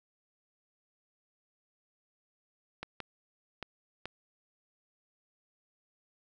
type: clicks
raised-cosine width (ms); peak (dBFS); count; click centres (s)
0.3; -22; 4; 2.83 / 3.003 / 3.627 / 4.056
effects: none